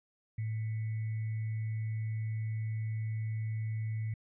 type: tone with sample-and-hold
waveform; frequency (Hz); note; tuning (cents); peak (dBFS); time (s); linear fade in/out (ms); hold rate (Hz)
sine; 110; A2; 0; -32; 0.38-4.14; 5; 2100
effects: resampled to 8000 Hz